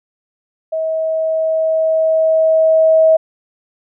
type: tone with level ramp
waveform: sine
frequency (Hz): 640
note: D#5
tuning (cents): +49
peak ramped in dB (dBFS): -16 to -6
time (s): 0.72-3.17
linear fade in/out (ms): 10
effects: none